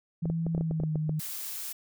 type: tone with pitch glide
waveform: sine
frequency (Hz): 164.81 to 154.66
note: E3 to D#3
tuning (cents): 0 to -10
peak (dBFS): -27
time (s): 0.22-1.2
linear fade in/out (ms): 10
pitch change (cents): -110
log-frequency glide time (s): 0.55-0.93
type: clicks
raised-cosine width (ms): 2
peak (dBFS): -21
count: 11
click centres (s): 0.256 / 0.3 / 0.466 / 0.549 / 0.579 / 0.61 / 0.711 / 0.801 / 0.836 / 0.957 / 1.094
type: noise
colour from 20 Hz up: blue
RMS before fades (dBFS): -37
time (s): 1.19-1.73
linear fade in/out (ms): 10
effects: none